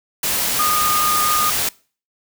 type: tone in noise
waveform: sine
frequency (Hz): 1226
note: D#6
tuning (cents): -26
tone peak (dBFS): -17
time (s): 0.59-1.5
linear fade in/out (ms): 5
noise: white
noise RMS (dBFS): -20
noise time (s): 0.23-1.69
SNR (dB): 0
effects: noise-tail reverb RT60 0.4 s tail -23 dB re dry